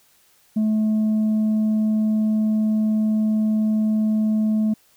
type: tone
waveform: sine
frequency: 216.1 Hz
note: A3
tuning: 31 cents flat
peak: -14 dBFS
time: 0.56-4.74 s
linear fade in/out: 10 ms
effects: tanh soft clip ceiling -16 dBFS + white hiss -58 dBFS RMS until 4.96 s